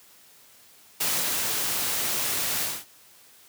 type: noise with ADSR envelope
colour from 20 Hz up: white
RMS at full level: -25 dBFS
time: 1-2.85 s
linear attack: 9 ms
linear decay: 350 ms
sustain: -2 dB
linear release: 220 ms
effects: white hiss -54 dBFS RMS until 3.48 s + high-pass 80 Hz 12 dB/octave